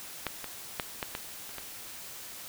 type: clicks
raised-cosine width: 0.3 ms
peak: -14 / -21 / -13 / -15 / -17 / -29 / -22 dBFS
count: 7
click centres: 0.267 / 0.443 / 0.798 / 1.028 / 1.151 / 1.493 / 1.583 s
effects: white hiss -44 dBFS RMS until 2.48 s